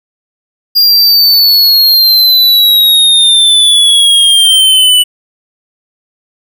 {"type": "exponential sweep", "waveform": "square", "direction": "down", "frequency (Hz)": [4825, 2960], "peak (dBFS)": -4, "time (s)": [0.75, 5.04], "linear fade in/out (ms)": 20, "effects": []}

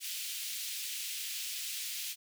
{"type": "high-pass noise", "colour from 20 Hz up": "pink", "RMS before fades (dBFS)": -39, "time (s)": [0, 2.16], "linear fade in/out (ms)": 50, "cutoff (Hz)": 2600, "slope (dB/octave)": 24, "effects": []}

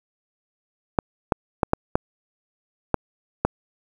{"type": "clicks", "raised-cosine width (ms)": 1, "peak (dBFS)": -3, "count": 7, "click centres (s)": [0.988, 1.322, 1.632, 1.734, 1.955, 2.943, 3.45], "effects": ["7-bit"]}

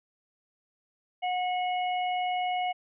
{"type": "harmonic tone", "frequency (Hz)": 728, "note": "F#5", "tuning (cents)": -28, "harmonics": [1, 3, 4], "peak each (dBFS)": [-27, -37, -39], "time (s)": [1.22, 2.73], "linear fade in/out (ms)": 20, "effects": []}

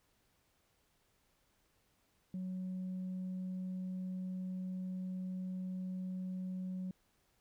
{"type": "tone", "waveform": "sine", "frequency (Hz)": 185, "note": "F#3", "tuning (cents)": 0, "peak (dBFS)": -36, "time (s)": [2.34, 6.91], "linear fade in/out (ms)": 2, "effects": ["tanh soft clip ceiling -36 dBFS", "pink hiss -75 dBFS RMS until 7.4 s"]}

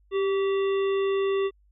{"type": "harmonic tone with a mistuned harmonic", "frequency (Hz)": 392, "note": "G4", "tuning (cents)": 0, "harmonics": [1, 3, 5, 7, 9], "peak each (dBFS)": [-22, -35, -40, -41, -43], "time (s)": [0.11, 1.51], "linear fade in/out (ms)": 50, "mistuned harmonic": 3, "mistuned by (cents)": -48, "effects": ["added 50 Hz sine -58 dBFS peak until 1.71 s"]}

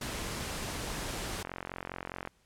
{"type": "noise", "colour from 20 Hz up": "pink", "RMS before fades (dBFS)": -37, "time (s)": [0.01, 1.43], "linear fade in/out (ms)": 5}
{"type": "click train", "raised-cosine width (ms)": 0.5, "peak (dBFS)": -22, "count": 38, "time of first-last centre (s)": [1.45, 2.274], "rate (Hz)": 44.9}
{"effects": ["pink hiss -69 dBFS RMS until 2.45 s", "low-pass 11000 Hz 12 dB/octave"]}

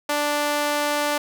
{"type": "tone with high-pass filter", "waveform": "sawtooth", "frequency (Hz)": 293.7, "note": "D4", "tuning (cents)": 0, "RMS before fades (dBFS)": -23, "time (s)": [0.09, 1.18], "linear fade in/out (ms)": 5, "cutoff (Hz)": 610, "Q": 0.97, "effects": []}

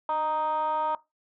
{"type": "tone with frequency modulation", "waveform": "sine", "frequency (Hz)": 932.3, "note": "A#5", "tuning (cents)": 0, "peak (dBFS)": -23, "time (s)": [0.09, 0.95], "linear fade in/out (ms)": 2, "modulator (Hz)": 317, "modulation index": 0.78, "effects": ["noise-tail reverb RT60 0.2 s tail -19 dB re dry", "tanh soft clip ceiling -21 dBFS"]}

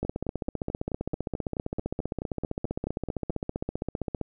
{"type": "two click trains", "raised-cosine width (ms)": 2, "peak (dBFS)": [-16, -18], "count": [65, 16], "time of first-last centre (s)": [[0.03, 4.213], [0.05, 3.304]], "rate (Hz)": [15.3, 4.61], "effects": []}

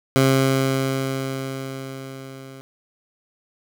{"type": "tone with level ramp", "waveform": "15% pulse", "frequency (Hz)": 133.9, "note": "C3", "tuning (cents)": 40, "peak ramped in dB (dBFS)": [-7, -32], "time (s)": [0.16, 2.61], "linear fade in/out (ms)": 0, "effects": []}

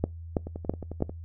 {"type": "two click trains", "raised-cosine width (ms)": 2, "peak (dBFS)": [-23, -11], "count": [8, 4], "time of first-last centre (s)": [[0.47, 1.095], [0.04, 1.024]], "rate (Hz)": [11.2, 3.05], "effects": ["noise-tail reverb RT60 0.2 s tail -24 dB re dry", "added 83 Hz sine -38 dBFS peak until 1.24 s"]}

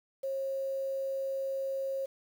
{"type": "tone with quantisation", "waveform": "sine", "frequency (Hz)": 540, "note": "C#5", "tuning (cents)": -45, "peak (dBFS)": -31, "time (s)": [0.23, 2.06], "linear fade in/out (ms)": 10, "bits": 9, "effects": []}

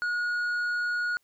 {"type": "tone with tanh clipping", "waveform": "triangle", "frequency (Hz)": 1447, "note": "F#6", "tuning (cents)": -39, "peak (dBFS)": -27, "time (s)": [0.02, 1.17], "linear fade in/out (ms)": 0, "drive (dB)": 9, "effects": ["white hiss -72 dBFS RMS until 1.23 s"]}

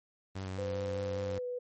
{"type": "tone with vibrato", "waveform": "sawtooth", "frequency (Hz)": 94.9, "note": "F#2", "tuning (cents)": 44, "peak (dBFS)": -33, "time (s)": [0.35, 1.39], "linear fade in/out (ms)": 10, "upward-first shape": "square", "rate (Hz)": 4.9, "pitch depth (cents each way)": 20}
{"type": "tone with pitch glide", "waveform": "sine", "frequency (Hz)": [509, 493.4], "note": ["C5", "B4"], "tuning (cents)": [-48, -2], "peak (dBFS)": -34, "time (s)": [0.58, 1.59], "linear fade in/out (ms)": 10, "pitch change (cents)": -54, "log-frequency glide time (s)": [1.34, 1.45]}
{"effects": ["MP3 32 kbps"]}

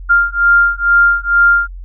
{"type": "beating tone pair", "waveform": "sine", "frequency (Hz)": [1396.9, 1399.1], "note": ["F6", "F6"], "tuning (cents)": [0, 3], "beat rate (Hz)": 2.2, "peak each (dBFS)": -11, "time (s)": [0.09, 1.68], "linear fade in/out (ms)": 20, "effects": ["added 44 Hz sine -26 dBFS peak until 1.84 s"]}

